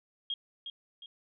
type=tone with echo; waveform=sine; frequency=3250 Hz; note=G#7; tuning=38 cents flat; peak=-31 dBFS; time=0.3-0.34 s; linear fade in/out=2 ms; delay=360 ms; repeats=2; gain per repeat=-7 dB; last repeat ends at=1.06 s; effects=none